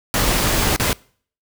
pink noise with dropouts, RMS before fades -18 dBFS, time 0.14-0.93 s, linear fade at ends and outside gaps 1 ms, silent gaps 0.763-0.798 s, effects noise-tail reverb RT60 0.5 s tail -24 dB re dry

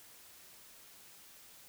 silence, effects white hiss -57 dBFS RMS until 1.68 s

